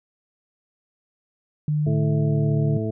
sine tone with pitch glide, 150.3 to 146.27 Hz, D3 to D3, +40 to -7 cents, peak -19 dBFS, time 1.68-2.77 s, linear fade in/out 2 ms, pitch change -47 cents, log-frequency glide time 2.12-2.5 s
harmonic tone, 109.5 Hz, A2, 8 cents flat, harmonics 1 / 2 / 3 / 4 / 6, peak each -26 / -29 / -31 / -30 / -34 dBFS, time 1.86-2.91 s, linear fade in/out 10 ms
effects none

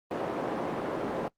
white band-pass noise, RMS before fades -32 dBFS, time 0.11-1.28 s, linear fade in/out 0 ms, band 220 to 620 Hz, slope 12 dB/octave, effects noise-tail reverb RT60 0.1 s tail -22 dB re dry + Opus 24 kbps

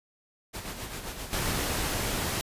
pink noise with tremolo, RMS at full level -36 dBFS, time 0.53-1.88 s, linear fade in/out 20 ms, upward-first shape sine, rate 7.6 Hz, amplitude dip 50%
pink noise, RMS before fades -30 dBFS, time 1.33-2.41 s, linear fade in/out 0 ms
effects resampled to 32000 Hz

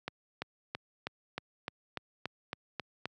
accelerating click train, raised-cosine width 0.3 ms, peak -19 dBFS, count 11, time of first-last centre 0.08-3.056 s, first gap 340 ms, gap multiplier 0.97, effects high-pass 100 Hz 12 dB/octave

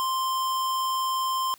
square tone, 1046.5 Hz, C6, in tune, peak -25 dBFS, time 0-1.54 s, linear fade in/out 0 ms, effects white hiss -55 dBFS RMS until 1.58 s

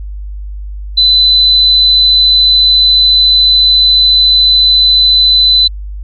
sine tone, 4013 Hz, B7, 27 cents sharp, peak -4 dBFS, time 0.97-5.68 s, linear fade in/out 10 ms, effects added 50 Hz sine -20 dBFS peak until 6.03 s

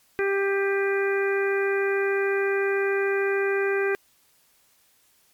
harmonic tone with a mistuned harmonic, 394.6 Hz, G4, 11 cents sharp, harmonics 1 / 2 / 3 / 4 / 5 / 6, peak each -22 / -36 / -36 / -29 / -33 / -35 dBFS, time 0.19-3.95 s, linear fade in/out 0 ms, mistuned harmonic 6, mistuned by +33 cents, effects white hiss -62 dBFS RMS until 5.33 s + MP3 96 kbps

